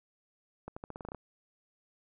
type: accelerating click train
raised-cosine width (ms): 1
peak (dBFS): -27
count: 10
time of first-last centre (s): 0.68-1.147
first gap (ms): 85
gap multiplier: 0.87
effects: none